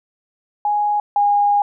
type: tone pair in turn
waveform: sine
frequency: 830.6 / 817.7 Hz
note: G#5 / G#5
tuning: 0 / -27 cents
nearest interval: unison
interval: 27 cents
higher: first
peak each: -15 / -12 dBFS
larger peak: second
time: 0.65-1 / 1.16-1.62 s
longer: second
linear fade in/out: 2 ms
effects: none